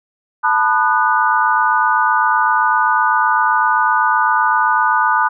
sine chord, B dominant seventh, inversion third, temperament equal with one note detuned, 880 / 987.8 / 1221 / 1480 Hz, A5 / B5 / D#6 / F#6, 0 / 0 / -33 / 0 cents, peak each -17 dBFS, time 0.43-5.29 s, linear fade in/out 20 ms, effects none

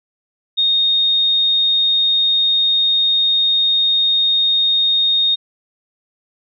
sine tone, 3700 Hz, A#7, 14 cents flat, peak -12 dBFS, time 0.57-5.36 s, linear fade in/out 20 ms, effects none

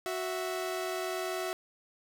sawtooth tone pair together, 370 / 659.3 Hz, F#4 / E5, 0 / 0 cents, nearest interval minor seventh, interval 1000 cents, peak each -31 / -32 dBFS, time 0.06-1.53 s, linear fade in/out 0 ms, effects none

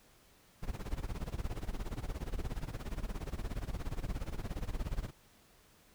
brown noise with tremolo, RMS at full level -35 dBFS, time 0.62-5.11 s, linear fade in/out 20 ms, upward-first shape sine, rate 17 Hz, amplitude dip 90%, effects pink hiss -64 dBFS RMS until 5.94 s

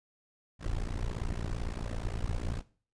brown noise with amplitude modulation, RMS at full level -30 dBFS, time 0.59-2.63 s, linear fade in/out 50 ms, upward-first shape sine, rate 57.6 Hz, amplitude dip 100%, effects noise-tail reverb RT60 0.4 s tail -18 dB re dry + resampled to 22050 Hz

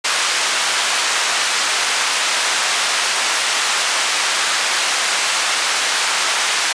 pink band-pass noise, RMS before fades -18 dBFS, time 0.04-6.73 s, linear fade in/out 10 ms, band 1100 to 8800 Hz, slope 12 dB/octave, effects resampled to 22050 Hz

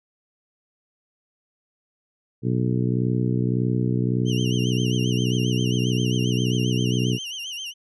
harmonic tone, 61.74 Hz, B1, in tune, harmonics 2 / 3 / 4 / 5 / 6 / 7, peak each -22 / -26 / -28 / -30 / -32 / -33 dBFS, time 2.42-7.19 s, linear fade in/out 50 ms
35% pulse tone with vibrato, 2960 Hz, F#7, in tune, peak -28 dBFS, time 4.25-7.74 s, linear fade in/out 50 ms, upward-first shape sine, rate 7.5 Hz, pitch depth 120 cents each way
effects resampled to 24000 Hz

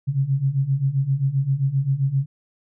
sine beating tone pair, 132 / 139.6 Hz, C3 / C#3, +16 / +13 cents, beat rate 7.6 Hz, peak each -23 / -20 dBFS, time 0.07-2.26 s, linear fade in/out 20 ms, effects none

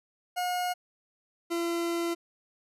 40% pulse tone pair in turn, 720 / 339.8 Hz, F#5 / F4, -47 / -47 cents, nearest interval octave + minor second, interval 1300 cents, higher first, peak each -27 dBFS, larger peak neither, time 0.36-0.74 / 1.5-2.15 s, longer second, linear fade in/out 20 ms, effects resampled to 32000 Hz

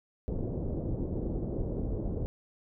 pink low-pass noise, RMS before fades -33 dBFS, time 0.28-2.26 s, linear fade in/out 0 ms, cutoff 500 Hz, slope 24 dB/octave, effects none

